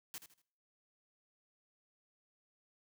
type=noise with echo; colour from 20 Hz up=white; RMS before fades=-45 dBFS; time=0.14-0.18 s; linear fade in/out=0 ms; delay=79 ms; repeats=3; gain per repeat=-10 dB; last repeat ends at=0.417 s; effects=noise-tail reverb RT60 0.6 s tail -23 dB re dry + high-pass 80 Hz 12 dB/octave